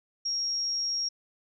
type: tone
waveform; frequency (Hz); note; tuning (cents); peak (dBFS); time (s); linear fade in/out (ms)
sine; 5588; F8; 0; -27; 0.25-1.09; 10
effects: none